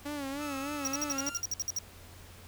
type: tone with vibrato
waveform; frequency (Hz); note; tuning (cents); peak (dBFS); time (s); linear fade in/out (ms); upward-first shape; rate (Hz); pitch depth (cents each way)
sawtooth; 282.4; C#4; +32; -31; 0.05-1.3; 10; sine; 3.3; 83
type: tone with pitch glide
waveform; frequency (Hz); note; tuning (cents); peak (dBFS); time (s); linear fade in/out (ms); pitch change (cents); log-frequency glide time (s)
30% pulse; 1306 to 1391.7; E6 to F6; -17 to -6; -38; 0.38-1.42; 50; +111; 1.11-1.19
type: tone bursts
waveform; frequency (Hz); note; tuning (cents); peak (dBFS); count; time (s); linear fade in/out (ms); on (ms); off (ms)
square; 5690; F8; +31; -30; 12; 0.85-1.787; 0; 24; 59
effects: added 88 Hz sine -53 dBFS peak until 2.47 s + pink hiss -53 dBFS RMS until 2.47 s